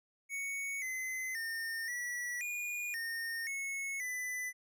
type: tone with pitch steps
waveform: square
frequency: 2224 / 2044 / 1821 / 1944 / 2438 / 1835 / 2193 / 1999 Hz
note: C#7 / C7 / A#6 / B6 / D#7 / A#6 / C#7 / B6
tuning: +5 / -41 / -41 / -28 / -36 / -28 / -19 / +20 cents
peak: -37 dBFS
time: 0.29-4.53 s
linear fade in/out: 50 ms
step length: 530 ms
effects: none